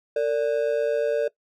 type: ring-modulated tone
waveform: triangle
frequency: 518 Hz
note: C5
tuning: 17 cents flat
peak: -15 dBFS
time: 0.16-1.28 s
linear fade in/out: 5 ms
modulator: 64.2 Hz
effects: noise-tail reverb RT60 0.1 s tail -20 dB re dry